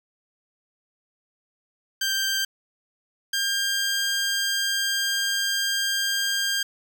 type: tone pair in turn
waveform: 15% pulse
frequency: 1577 / 1599.9 Hz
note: G6 / G6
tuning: +10 / +35 cents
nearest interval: unison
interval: 25 cents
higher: second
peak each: -16 dBFS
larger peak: neither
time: 2.01-2.45 / 3.33-6.63 s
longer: second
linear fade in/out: 5 ms
effects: none